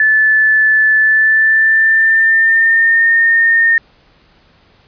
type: tone with pitch glide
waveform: sine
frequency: 1743 to 1829.7 Hz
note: A6 to A#6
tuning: -17 to -33 cents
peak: -7 dBFS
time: 0-3.78 s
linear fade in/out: 2 ms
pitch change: +84 cents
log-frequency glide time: 0.97-3.07 s
effects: pink hiss -50 dBFS RMS until 4.87 s + resampled to 11025 Hz